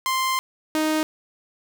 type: tone pair in turn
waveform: sawtooth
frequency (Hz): 1046.5 / 311.1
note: C6 / D#4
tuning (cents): 0 / 0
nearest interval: octave + major sixth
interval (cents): 2100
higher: first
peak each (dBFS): -17 / -16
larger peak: second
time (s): 0.06-0.39 / 0.75-1.03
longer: first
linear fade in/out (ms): 0
effects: none